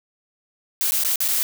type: noise with dropouts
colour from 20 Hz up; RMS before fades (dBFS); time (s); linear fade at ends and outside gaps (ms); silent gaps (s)
blue; -21; 0.81-1.43; 0; 0.91-0.92 / 1.036-1.048 / 1.158-1.204 / 1.279-1.285
effects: none